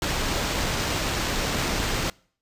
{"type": "noise with sample-and-hold", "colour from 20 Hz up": "pink", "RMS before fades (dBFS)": -26, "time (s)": [0.02, 2.1], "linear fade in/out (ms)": 2, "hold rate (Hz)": 11025, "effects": ["noise-tail reverb RT60 0.5 s tail -25 dB re dry", "resampled to 32000 Hz"]}